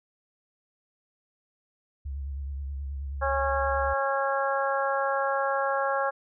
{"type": "tone with vibrato", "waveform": "sine", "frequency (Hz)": 69.3, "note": "C#2", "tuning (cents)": 0, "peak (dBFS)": -31, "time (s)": [2.05, 3.94], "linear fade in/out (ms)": 10, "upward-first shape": "sine", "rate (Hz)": 9.4, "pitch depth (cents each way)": 60}
{"type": "harmonic tone", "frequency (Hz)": 273.8, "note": "C#4", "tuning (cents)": -21, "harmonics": [2, 3, 4, 5, 6], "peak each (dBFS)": [-28, -30, -31, -32, -33], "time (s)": [3.21, 6.11], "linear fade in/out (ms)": 20}
{"effects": []}